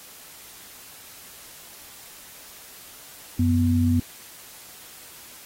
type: tone pair together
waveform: sine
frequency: 92.39 / 246.5 Hz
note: F#2 / B3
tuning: -2 / -3 cents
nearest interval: octave + perfect fourth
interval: 1699 cents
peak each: -20 dBFS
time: 3.39-4 s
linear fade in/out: 5 ms
effects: white hiss -45 dBFS RMS until 5.45 s + AAC 48 kbps